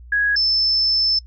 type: tone pair in turn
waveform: sine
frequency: 1661.2 / 5274 Hz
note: G#6 / E8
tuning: 0 / 0 cents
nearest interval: octave + minor sixth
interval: 2000 cents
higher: second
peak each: -15 dBFS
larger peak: neither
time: 0.12-0.36 / 0.36-1.19 s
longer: second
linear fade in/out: 5 ms
effects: noise-tail reverb RT60 0.1 s tail -25 dB re dry + added 60 Hz sine -38 dBFS peak until 1.26 s